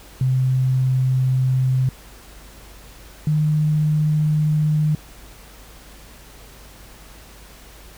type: tone pair in turn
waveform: sine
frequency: 129.8 / 152.54 Hz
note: C3 / D#3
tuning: -13 / -34 cents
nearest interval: minor third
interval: 279 cents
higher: second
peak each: -15 dBFS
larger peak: neither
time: 0.21-1.89 / 3.27-4.95 s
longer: neither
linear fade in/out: 2 ms
effects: added 50 Hz sine -44 dBFS peak until 7.97 s + pink hiss -45 dBFS RMS until 7.97 s